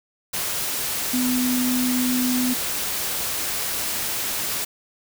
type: tone in noise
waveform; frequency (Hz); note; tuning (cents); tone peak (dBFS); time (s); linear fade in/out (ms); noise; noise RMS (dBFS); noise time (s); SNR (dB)
sine; 250.9; B3; +28; -20; 1.13-2.54; 10; white; -26; 0.33-4.65; +3
effects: none